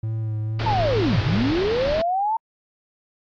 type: tone with vibrato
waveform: triangle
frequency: 109.6 Hz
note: A2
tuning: 6 cents flat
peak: -21 dBFS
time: 0.03-1.52 s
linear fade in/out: 5 ms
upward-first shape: sine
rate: 2.1 Hz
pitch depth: 26 cents each way
type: low-pass noise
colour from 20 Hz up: pink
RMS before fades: -28 dBFS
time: 0.59-2.02 s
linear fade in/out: 5 ms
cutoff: 4800 Hz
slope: 48 dB/octave
type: linear two-way sweep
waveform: sine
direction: down then up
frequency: 910 to 87.31 to 910 Hz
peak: -19 dBFS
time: 0.66-2.37 s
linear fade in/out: 5 ms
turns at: 1.2 s
effects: AAC 64 kbps